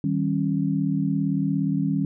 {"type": "tone cluster", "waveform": "sine", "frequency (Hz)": [157.1, 194.5, 273.6], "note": ["D#3", "G3", "C#4"], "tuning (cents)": [17, -13, -23], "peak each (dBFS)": -25, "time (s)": [0.04, 2.05], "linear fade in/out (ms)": 2, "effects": []}